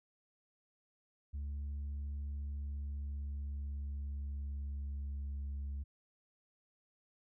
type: tone with pitch glide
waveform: sine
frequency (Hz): 71.5 to 69.99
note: D2 to C#2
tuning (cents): -46 to +17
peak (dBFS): -35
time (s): 1.33-5.84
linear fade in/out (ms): 20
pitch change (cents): -37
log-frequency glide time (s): 2.32-5.4
effects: tanh soft clip ceiling -37 dBFS